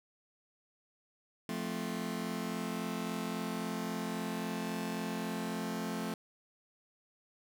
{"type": "chord", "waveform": "sawtooth", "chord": "F major", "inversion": "none", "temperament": "just", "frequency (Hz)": [174.61, 218.3, 261.9], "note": ["F3", "A3", "C4"], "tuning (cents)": [0, -13, 2], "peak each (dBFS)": [-36, -34, -37], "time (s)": [1.49, 6.14], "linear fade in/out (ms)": 2, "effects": []}